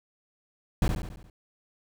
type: noise with echo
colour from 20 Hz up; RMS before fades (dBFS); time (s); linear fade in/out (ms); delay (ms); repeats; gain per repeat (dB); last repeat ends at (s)
brown; -22; 0.82-0.88; 2; 70; 6; -5; 1.3
effects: none